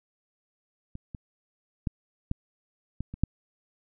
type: clicks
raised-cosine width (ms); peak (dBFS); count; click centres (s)
5; -26 / -25 / -15 / -15 / -19 / -25 / -10; 7; 0.954 / 1.148 / 1.872 / 2.314 / 3.006 / 3.14 / 3.236
effects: none